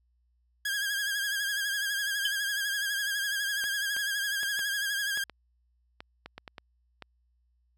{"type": "tone with vibrato", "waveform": "sawtooth", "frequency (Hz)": 1631, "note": "G#6", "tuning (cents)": -32, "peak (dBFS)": -25, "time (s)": [0.65, 5.24], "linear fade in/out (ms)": 5, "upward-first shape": "sine", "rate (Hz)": 12, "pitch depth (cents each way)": 54}
{"type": "tone with exponential decay", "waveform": "sine", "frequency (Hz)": 3091, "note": "G7", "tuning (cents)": -25, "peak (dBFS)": -22, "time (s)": [2.25, 2.33], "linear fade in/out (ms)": 5, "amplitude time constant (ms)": 17}
{"type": "clicks", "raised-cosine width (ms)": 0.3, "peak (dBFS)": -25, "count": 12, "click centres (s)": [3.64, 3.966, 4.432, 4.592, 5.174, 5.297, 6.005, 6.26, 6.38, 6.478, 6.582, 7.023]}
{"effects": ["added 60 Hz sine -67 dBFS peak until 7.77 s"]}